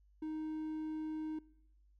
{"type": "tone", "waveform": "triangle", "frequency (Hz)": 311.7, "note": "D#4", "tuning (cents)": 3, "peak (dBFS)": -36, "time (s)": [0.22, 1.39], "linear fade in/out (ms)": 5, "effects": ["noise-tail reverb RT60 1.0 s tail -24 dB re dry", "added 50 Hz sine -64 dBFS peak until 1.99 s"]}